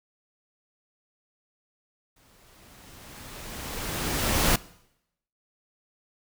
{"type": "noise with exponential growth", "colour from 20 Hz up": "pink", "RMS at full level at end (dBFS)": -21, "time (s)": [2.16, 4.56], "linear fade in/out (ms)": 5, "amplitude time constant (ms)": 520, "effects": ["noise-tail reverb RT60 0.8 s tail -21 dB re dry"]}